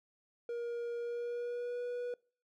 triangle tone with pitch glide, 473.2 to 487.6 Hz, A#4 to B4, +26 to -22 cents, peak -34 dBFS, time 0.49-2.14 s, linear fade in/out 2 ms, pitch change +52 cents, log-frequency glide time 0.99-1.82 s, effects noise-tail reverb RT60 0.4 s tail -24 dB re dry

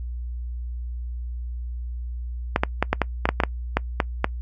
clicks, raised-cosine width 0.5 ms, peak -3 dBFS, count 12, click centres 2.561 / 2.635 / 2.826 / 2.93 / 3.017 / 3.255 / 3.29 / 3.402 / 3.436 / 3.77 / 4.002 / 4.244 s, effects noise-tail reverb RT60 0.1 s tail -24 dB re dry + added 60 Hz sine -28 dBFS peak until 4.41 s

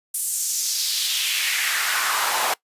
pink noise with high-pass filter sweep, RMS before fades -23 dBFS, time 0.14-2.54 s, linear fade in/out 5 ms, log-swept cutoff 9700 to 730 Hz, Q 2.2, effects noise-tail reverb RT60 0.1 s tail -21 dB re dry + resampled to 32000 Hz

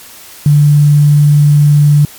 sine tone with quantisation, 146.83 Hz, D3, in tune, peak -3 dBFS, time 0.46-2.05 s, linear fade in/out 2 ms, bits 5, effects white hiss -34 dBFS RMS until 2.18 s + MP3 96 kbps

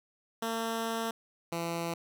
10% pulse tone pair in turn, 227 / 168.51 Hz, A#3 / E3, -46 / +38 cents, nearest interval perfect fourth, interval 516 cents, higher first, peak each -23 / -24 dBFS, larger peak first, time 0.42-1.11 / 1.52-1.94 s, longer first, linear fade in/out 5 ms, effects none

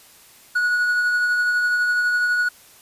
triangle tone with tremolo, 1461 Hz, F#6, 22 cents flat, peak -14 dBFS, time 0.55-2.49 s, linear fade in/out 10 ms, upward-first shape triangle, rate 12 Hz, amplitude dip 30%, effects white hiss -49 dBFS RMS until 2.81 s + resampled to 32000 Hz

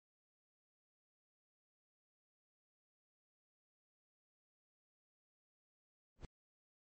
brown noise with exponential growth, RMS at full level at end -42 dBFS, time 6.16-6.25 s, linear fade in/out 1 ms, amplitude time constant 18 ms, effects MP3 32 kbps

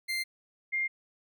30% pulse / sine tone pair in turn, 2093 / 2114 Hz, C7 / C7, 0 / +17 cents, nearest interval unison, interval 17 cents, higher second, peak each -27 dBFS, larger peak neither, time 0.08-0.24 / 0.72-0.88 s, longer neither, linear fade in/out 20 ms, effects none

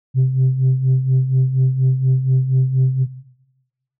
sine tone with tremolo, 130.81 Hz, C3, in tune, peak -8 dBFS, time 0.14-3.07 s, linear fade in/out 50 ms, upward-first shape sine, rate 4.2 Hz, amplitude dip 65%, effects noise-tail reverb RT60 1.0 s tail -17 dB re dry + tanh soft clip ceiling -9 dBFS

